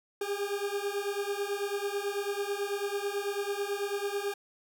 40% pulse beating tone pair, 399.4 / 408.5 Hz, G4 / G#4, +32 / -29 cents, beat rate 9.1 Hz, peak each -33 / -33 dBFS, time 0.21-4.34 s, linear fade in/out 5 ms, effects none

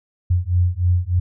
sine beating tone pair, 87.5 / 90.8 Hz, F2 / F#2, +4 / -32 cents, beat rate 3.3 Hz, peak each -18 dBFS, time 0.3-1.2 s, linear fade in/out 10 ms, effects none

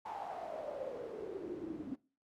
pink noise with band-pass filter sweep, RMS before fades -43 dBFS, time 0.05-1.96 s, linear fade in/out 10 ms, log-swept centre 880 to 270 Hz, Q 9.9, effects noise-tail reverb RT60 0.4 s tail -22 dB re dry

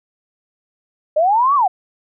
sine linear two-way sweep, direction up then down, 586 to 1174.7 to 700 Hz, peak -11 dBFS, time 1.16-1.68 s, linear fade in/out 10 ms, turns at 1.55 s, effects none

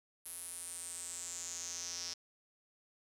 square tone with band-pass filter sweep, 86.9 Hz, F2, 8 cents flat, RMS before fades -44 dBFS, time 0.25-2.14 s, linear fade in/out 10 ms, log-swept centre 11000 to 5400 Hz, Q 6.6, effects none

